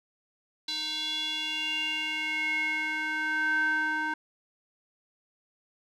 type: tone with band-pass filter sweep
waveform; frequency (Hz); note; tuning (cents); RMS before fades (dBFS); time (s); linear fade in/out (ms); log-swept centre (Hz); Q
square; 310; D#4; -6; -30; 0.68-4.14; 5; 4000 to 1300; 6.2
effects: none